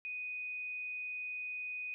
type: tone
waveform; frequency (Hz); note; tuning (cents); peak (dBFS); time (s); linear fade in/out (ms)
sine; 2489; D#7; 0; -38; 0.05-1.94; 0
effects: none